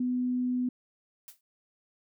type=tone; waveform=sine; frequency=249.6 Hz; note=B3; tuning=19 cents sharp; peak=-26 dBFS; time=0-0.69 s; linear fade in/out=5 ms
type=noise with exponential decay; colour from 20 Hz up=blue; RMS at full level=-43 dBFS; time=1.28-1.41 s; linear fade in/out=1 ms; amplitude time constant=28 ms
effects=none